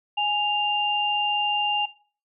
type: tone pair together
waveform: sine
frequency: 830.7 / 2794 Hz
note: G#5 / F7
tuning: 0 / 0 cents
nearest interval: octave + major sixth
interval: 2100 cents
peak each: -24 dBFS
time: 0.17-1.86 s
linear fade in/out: 10 ms
effects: noise-tail reverb RT60 0.4 s tail -17 dB re dry